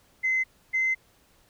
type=tone pair in turn; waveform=sine; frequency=2055 / 2064 Hz; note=C7 / C7; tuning=-32 / -24 cents; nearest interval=unison; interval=8 cents; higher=second; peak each=-21 dBFS; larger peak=neither; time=0.23-0.44 / 0.73-0.95 s; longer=second; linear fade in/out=20 ms; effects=tanh soft clip ceiling -17 dBFS + pink hiss -62 dBFS RMS until 1.49 s